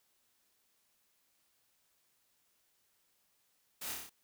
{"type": "noise with echo", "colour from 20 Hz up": "white", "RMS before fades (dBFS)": -43, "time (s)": [3.81, 3.93], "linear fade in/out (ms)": 10, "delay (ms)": 28, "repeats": 6, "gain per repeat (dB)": -2, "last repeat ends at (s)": 4.098, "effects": ["white hiss -75 dBFS RMS until 4.23 s"]}